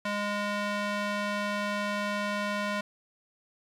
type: tone with band-pass filter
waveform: square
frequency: 205.7 Hz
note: G#3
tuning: 16 cents flat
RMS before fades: -31 dBFS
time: 0.05-2.81 s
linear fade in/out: 5 ms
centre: 1600 Hz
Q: 0.64
effects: 10-bit